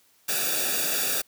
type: noise with comb filter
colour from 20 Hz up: white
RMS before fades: -26 dBFS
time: 0.28-1.22 s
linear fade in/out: 10 ms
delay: 0.96 ms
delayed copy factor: -1
effects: white hiss -62 dBFS RMS until 1.27 s + high-pass 80 Hz 12 dB/octave